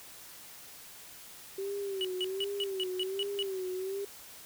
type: tone with vibrato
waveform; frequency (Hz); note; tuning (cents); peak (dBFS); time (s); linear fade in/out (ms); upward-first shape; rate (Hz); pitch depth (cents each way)
sine; 385; G4; -31; -33; 1.58-4.05; 5; sine; 1.3; 80
type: tone bursts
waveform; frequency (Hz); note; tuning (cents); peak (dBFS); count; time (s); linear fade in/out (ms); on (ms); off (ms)
triangle; 2937; F#7; -13; -29; 8; 2.01-3.426; 0; 37; 160
effects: white hiss -50 dBFS RMS until 4.45 s